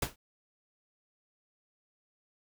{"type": "noise with exponential decay", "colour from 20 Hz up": "pink", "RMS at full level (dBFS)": -27, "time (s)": [0.02, 0.16], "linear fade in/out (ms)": 5, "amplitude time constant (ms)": 29, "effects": []}